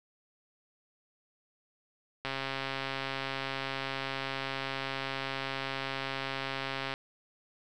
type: click train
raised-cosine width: 0.3 ms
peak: -18 dBFS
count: 634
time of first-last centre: 2.25-6.939 s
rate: 135 Hz
effects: none